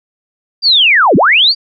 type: linear two-way sweep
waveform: sine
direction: down then up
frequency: 4813 to 139.7 to 4813 Hz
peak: -5 dBFS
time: 0.62-1.55 s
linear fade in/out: 50 ms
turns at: 1.16 s
effects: none